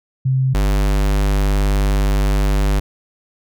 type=tone pair in turn; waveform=sine / square; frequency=131.4 / 49.68 Hz; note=C3 / G1; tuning=+8 / +24 cents; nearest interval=octave + perfect fourth; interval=1684 cents; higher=first; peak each=-13 / -14 dBFS; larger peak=first; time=0.25-0.54 / 0.54-2.8 s; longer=second; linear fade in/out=10 ms; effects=none